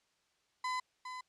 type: tone with echo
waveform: 35% pulse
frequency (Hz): 1011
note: B5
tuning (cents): +40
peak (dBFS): -32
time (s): 0.64-0.8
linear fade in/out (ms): 5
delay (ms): 410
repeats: 1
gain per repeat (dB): -8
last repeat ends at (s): 1.21
effects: white hiss -75 dBFS RMS until 1.28 s + low-pass 6000 Hz 12 dB/octave